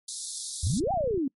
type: high-pass noise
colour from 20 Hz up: white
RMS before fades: -33 dBFS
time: 0.08-0.8 s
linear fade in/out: 5 ms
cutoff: 3600 Hz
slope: 96 dB/octave
type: exponential two-way sweep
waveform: sine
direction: up then down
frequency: 69.3 to 812 to 256.3 Hz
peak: -24 dBFS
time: 0.63-1.28 s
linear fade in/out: 5 ms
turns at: 0.92 s
type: click train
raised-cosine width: 5 ms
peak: -26 dBFS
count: 16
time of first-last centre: 0.67-1.177 s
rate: 29.6 Hz
effects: noise-tail reverb RT60 0.1 s tail -25 dB re dry + MP3 48 kbps